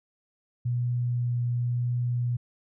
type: tone with vibrato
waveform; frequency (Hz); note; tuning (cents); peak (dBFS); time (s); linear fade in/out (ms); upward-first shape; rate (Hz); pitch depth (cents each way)
sine; 121.5; B2; -28; -24; 0.65-2.37; 10; triangle; 0.94; 9
effects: none